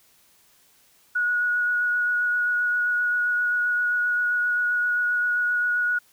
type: tone with vibrato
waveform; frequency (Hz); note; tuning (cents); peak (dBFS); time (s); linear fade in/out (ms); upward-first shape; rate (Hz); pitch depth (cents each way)
sine; 1457; F#6; -27; -20; 1.15-5.99; 10; sine; 7.6; 11
effects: white hiss -59 dBFS RMS until 6.12 s